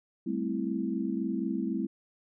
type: chord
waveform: sine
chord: A minor seventh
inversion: third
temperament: equal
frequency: 196 / 220 / 261.6 / 329.6 Hz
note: G3 / A3 / C4 / E4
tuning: 0 / 0 / 0 / 0 cents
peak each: -34 dBFS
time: 0.26-1.87 s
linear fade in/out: 10 ms
effects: none